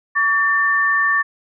sine tone pair together, 1136.8 / 1789 Hz, C#6 / A6, +43 / +28 cents, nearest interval minor sixth, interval 785 cents, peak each -19 / -15 dBFS, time 0.15-1.23 s, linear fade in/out 20 ms, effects none

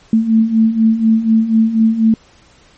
sine beating tone pair, 220 / 224.1 Hz, A3 / A3, 0 / +32 cents, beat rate 4.1 Hz, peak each -15 / -10 dBFS, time 0.13-2.14 s, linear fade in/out 2 ms, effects pink hiss -48 dBFS RMS until 2.77 s + MP3 32 kbps

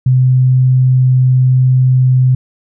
sine tone, 128.5 Hz, C3, 31 cents flat, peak -6 dBFS, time 0.06-2.35 s, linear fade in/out 5 ms, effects none

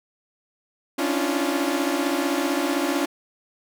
sawtooth tone cluster, 275.9 / 291.5 / 317.2 / 348.6 Hz, C#4 / D4 / D#4 / F4, -8 / -13 / +33 / -3 cents, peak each -22 / -23 / -27 / -23 dBFS, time 0.98-3.06 s, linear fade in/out 10 ms, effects none

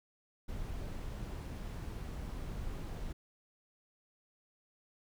brown noise, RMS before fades -41 dBFS, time 0.48-3.13 s, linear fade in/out 10 ms, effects none

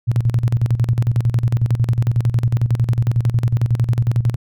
sine tone with tremolo, 118.1 Hz, A#2, 23 cents sharp, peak -11 dBFS, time 0.07-4.36 s, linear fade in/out 20 ms, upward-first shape square, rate 11 Hz, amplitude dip 75%, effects none

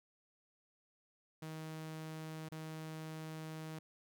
sawtooth tone with dropouts, 158 Hz, D#3, 27 cents sharp, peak -40 dBFS, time 1.42-3.79 s, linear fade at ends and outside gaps 5 ms, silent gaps 2.488-2.518 s, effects none

